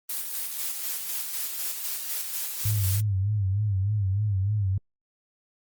blue noise with tremolo, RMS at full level -30 dBFS, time 0.09-3.01 s, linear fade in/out 10 ms, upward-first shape square, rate 4 Hz, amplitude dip 35%
sine tone with vibrato, 100.5 Hz, G2, 44 cents sharp, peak -22 dBFS, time 2.65-4.78 s, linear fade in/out 5 ms, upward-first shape sine, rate 3.3 Hz, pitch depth 110 cents each way
effects Opus 24 kbps

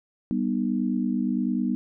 sine chord, G augmented, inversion none, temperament just, 196 / 245 / 306.2 Hz, G3 / B3 / D#4, 0 / -14 / -28 cents, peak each -27 / -25 / -30 dBFS, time 0.31-1.75 s, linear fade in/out 0 ms, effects none

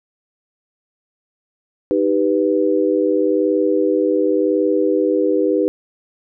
sine chord, Eb augmented, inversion none, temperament equal, 311.1 / 392 / 493.9 Hz, Eb4 / G4 / B4, 0 / 0 / 0 cents, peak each -18 dBFS, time 1.91-5.68 s, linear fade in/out 0 ms, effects none

